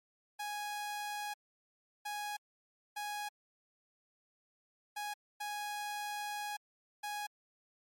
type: tone bursts at uneven times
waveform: sawtooth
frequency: 830 Hz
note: G#5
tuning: 1 cent flat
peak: -34 dBFS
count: 6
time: 0.39-1.34 / 2.05-2.37 / 2.96-3.29 / 4.96-5.14 / 5.4-6.57 / 7.03-7.27 s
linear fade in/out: 10 ms
effects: MP3 64 kbps